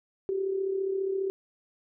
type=tone with amplitude modulation; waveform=sine; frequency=386.4 Hz; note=G4; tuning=25 cents flat; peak=-24 dBFS; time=0.29-1.3 s; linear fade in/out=0 ms; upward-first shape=sine; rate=34.8 Hz; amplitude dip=55%; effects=none